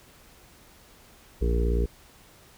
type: harmonic tone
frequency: 58.27 Hz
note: A#1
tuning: in tune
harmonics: 1 / 2 / 3 / 4 / 5 / 6 / 7 / 8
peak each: -22 / -37 / -34 / -39 / -38 / -38 / -32 / -35 dBFS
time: 1.41-1.86 s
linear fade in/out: 10 ms
effects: pink hiss -54 dBFS RMS until 2.57 s